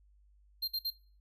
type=tone bursts; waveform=square; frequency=4186 Hz; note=C8; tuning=in tune; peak=-32 dBFS; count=3; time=0.62-0.905 s; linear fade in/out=10 ms; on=59 ms; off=54 ms; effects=noise-tail reverb RT60 0.4 s tail -20 dB re dry + added 50 Hz sine -61 dBFS peak until 1.2 s